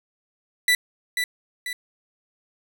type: tone with echo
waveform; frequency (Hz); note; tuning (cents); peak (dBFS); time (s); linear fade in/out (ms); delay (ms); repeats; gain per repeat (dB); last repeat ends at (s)
30% pulse; 1975; B6; 0; -13; 0.68-0.75; 2; 490; 2; -6; 1.73
effects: 9-bit